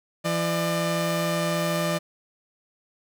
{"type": "tone pair together", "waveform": "sawtooth", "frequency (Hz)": [168.2, 599.4], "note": ["E3", "D5"], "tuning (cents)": [35, 35], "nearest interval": "octave + minor seventh", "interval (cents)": 2200, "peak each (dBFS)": -22, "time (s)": [0.24, 1.99], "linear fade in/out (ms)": 20, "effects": []}